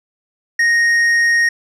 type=tone with tanh clipping; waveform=sine; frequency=1864.7 Hz; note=A#6; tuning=in tune; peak=-12 dBFS; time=0.59-1.49 s; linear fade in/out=5 ms; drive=7 dB; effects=none